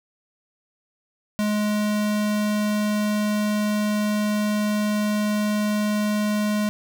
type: tone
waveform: square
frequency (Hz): 209.9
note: G#3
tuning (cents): +19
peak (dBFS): -21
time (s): 1.39-6.69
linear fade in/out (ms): 0
effects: none